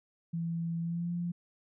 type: tone with pitch glide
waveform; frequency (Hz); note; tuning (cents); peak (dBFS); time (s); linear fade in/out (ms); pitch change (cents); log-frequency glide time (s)
sine; 167.2 to 173.4; E3 to F3; +25 to -12; -31; 0.33-1.32; 10; +63; 0.81-1.12
effects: none